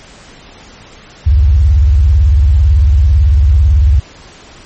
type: tone with vibrato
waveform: sine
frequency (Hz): 69.9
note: C#2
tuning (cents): +15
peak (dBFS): -4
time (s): 1.26-4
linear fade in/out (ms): 10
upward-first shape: square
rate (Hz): 18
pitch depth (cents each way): 280
effects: pink hiss -37 dBFS RMS until 4.65 s + MP3 32 kbps